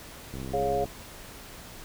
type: click train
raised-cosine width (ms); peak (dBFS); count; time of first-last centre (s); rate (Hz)
3; -25; 35; 0.34-0.855; 66
type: chord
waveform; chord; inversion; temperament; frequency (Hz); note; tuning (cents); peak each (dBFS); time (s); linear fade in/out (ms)
sine; Db major; second; equal with one note detuned; 415.3 / 554.4 / 704.5; Ab4 / Db5 / F5; 0 / 0 / +15; -29 / -30 / -28; 0.53-0.85; 10
effects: pink hiss -45 dBFS RMS until 1.84 s